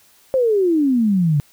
sine exponential sweep, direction down, 540 to 140 Hz, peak -13 dBFS, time 0.34-1.4 s, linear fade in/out 0 ms, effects white hiss -53 dBFS RMS until 1.52 s

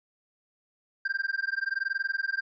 triangle tone with amplitude modulation, 1583 Hz, G6, 17 cents sharp, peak -22 dBFS, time 1.05-2.41 s, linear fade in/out 5 ms, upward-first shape sine, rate 21.1 Hz, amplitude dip 100%, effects resampled to 16000 Hz

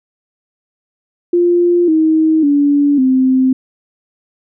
sine tone with pitch steps, 349.2 / 316.5 / 286.9 / 260.1 Hz, F4 / D#4 / D4 / C4, 0 / +30 / -40 / -10 cents, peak -8 dBFS, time 1.33-3.53 s, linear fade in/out 5 ms, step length 550 ms, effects none

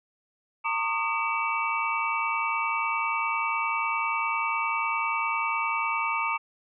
sine tone cluster, 913 / 1110 / 1220 / 2280 / 2673 Hz, A#5 / C#6 / D#6 / C#7 / E7, -36 / +2 / -34 / +48 / +23 cents, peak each -30 / -34 / -30 / -31 / -33 dBFS, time 0.64-6.38 s, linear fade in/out 20 ms, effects none

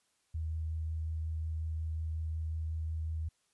sine tone with vibrato, 79.7 Hz, D#2, 42 cents sharp, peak -33 dBFS, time 0.34-3.29 s, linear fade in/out 10 ms, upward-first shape triangle, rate 5.5 Hz, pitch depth 12 cents each way, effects white hiss -75 dBFS RMS until 3.53 s + resampled to 24000 Hz

